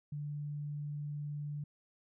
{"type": "tone", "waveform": "sine", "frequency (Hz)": 146.83, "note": "D3", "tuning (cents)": 0, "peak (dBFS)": -37, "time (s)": [0.12, 1.64], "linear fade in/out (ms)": 5, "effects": []}